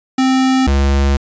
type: tone pair in turn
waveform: square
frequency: 261.6 / 69.29 Hz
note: C4 / C#2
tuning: 0 / 0 cents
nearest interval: octave + major seventh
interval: 2300 cents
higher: first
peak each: -11 dBFS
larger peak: neither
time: 0.18-0.67 / 0.67-1.17 s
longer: second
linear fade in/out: 5 ms
effects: resampled to 16000 Hz